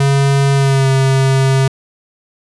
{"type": "tone with pitch glide", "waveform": "square", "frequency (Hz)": [138.59, 134.02], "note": ["C#3", "C3"], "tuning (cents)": [0, 42], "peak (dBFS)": -10, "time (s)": [0, 1.68], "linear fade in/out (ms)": 5, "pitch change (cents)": -58, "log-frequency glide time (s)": [0.54, 0.88], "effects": ["resampled to 24000 Hz"]}